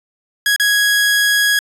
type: tone with dropouts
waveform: sawtooth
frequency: 1661.2 Hz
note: G#6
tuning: in tune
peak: -8 dBFS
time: 0.46-1.59 s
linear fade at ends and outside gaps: 2 ms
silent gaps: 0.562-0.598 s
effects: resampled to 32000 Hz